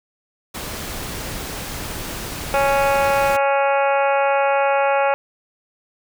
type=noise; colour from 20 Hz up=pink; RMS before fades=-29 dBFS; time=0.54-3.37 s; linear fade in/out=10 ms
type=harmonic tone; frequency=277.2 Hz; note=C#4; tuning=in tune; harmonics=2 / 3 / 4 / 5 / 6 / 7 / 8 / 9 / 10; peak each=-18 / -19 / -27 / -25 / -31 / -35 / -32 / -29 / -36 dBFS; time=2.54-5.14 s; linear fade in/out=0 ms
effects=none